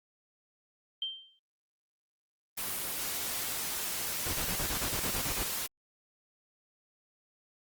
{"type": "tone with exponential decay", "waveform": "sine", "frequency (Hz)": 3142, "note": "G7", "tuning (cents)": 3, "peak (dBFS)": -29, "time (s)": [1.02, 1.39], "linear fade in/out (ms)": 2, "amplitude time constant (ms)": 80}
{"type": "noise", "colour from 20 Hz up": "white", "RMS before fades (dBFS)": -35, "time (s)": [2.57, 5.67], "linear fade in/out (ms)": 10}
{"type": "noise bursts", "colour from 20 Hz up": "pink", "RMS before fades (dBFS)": -35, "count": 11, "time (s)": [4.26, 5.436], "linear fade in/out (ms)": 5, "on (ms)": 76, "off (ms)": 34}
{"effects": ["Opus 24 kbps"]}